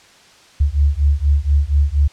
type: beating tone pair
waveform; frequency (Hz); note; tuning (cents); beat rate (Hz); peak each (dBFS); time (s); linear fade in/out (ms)
sine; 69.9 / 74.1; C#2 / D2; +15 / +16; 4.2; -15; 0.6-2.08; 10
effects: white hiss -47 dBFS RMS until 2.12 s + low-pass 6000 Hz 12 dB/octave